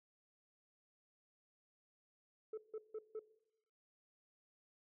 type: tone bursts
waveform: sine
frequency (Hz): 436.5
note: A4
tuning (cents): -14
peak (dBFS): -39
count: 4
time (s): 2.53-3.194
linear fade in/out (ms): 5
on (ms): 46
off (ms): 160
effects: noise-tail reverb RT60 0.8 s tail -18 dB re dry + tanh soft clip ceiling -40 dBFS